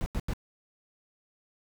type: noise bursts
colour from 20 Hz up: brown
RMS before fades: -30 dBFS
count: 3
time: 0.01-0.335 s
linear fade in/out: 0 ms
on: 51 ms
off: 86 ms
effects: none